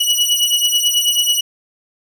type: beating tone pair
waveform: sawtooth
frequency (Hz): 2924 / 2933.2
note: F#7 / F#7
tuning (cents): -21 / -16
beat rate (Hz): 9.2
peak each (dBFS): -13 / -13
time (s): 0-1.41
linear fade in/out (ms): 10
effects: none